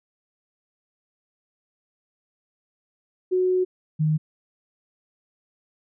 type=tone pair in turn; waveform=sine; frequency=368 / 154.72 Hz; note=F#4 / D#3; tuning=-9 / -9 cents; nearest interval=octave + minor third; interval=1500 cents; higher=first; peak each=-18 dBFS; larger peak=neither; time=3.31-3.65 / 3.99-4.18 s; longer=first; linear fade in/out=20 ms; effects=none